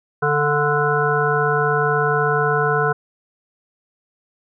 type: harmonic tone with a mistuned harmonic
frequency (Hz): 147.3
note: D3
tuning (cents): +6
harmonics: 1 / 3 / 5 / 7 / 9 / 10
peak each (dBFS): -23 / -20 / -24 / -24 / -24 / -22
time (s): 0.22-2.93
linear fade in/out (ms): 10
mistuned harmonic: 5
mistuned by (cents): -20
effects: none